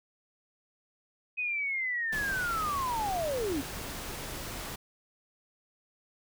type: linear sweep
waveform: sine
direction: down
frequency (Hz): 2529 to 252.6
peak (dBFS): -29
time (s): 1.37-3.62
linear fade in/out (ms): 20
type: noise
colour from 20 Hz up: pink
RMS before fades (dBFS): -39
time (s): 2.12-4.76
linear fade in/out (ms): 10
effects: none